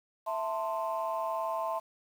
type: chord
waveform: sine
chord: A minor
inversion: second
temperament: equal with one note detuned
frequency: 659.3 / 888.7 / 1046.5 Hz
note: E5 / A5 / C6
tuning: 0 / +17 / 0 cents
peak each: -33 / -35 / -34 dBFS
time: 0.26-1.8 s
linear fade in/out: 20 ms
effects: tanh soft clip ceiling -23 dBFS + 9-bit